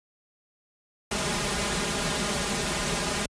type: noise with comb filter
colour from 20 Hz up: pink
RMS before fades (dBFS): -27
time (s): 1.11-3.26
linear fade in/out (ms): 5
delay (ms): 4.9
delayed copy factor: +0.85
effects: high-pass 60 Hz 12 dB/octave + resampled to 22050 Hz